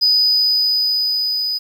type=tone with level ramp; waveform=triangle; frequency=4978 Hz; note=D#8; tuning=in tune; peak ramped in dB=-8 to -17 dBFS; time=0.01-1.59 s; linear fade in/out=20 ms; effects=tanh soft clip ceiling -7 dBFS + 8-bit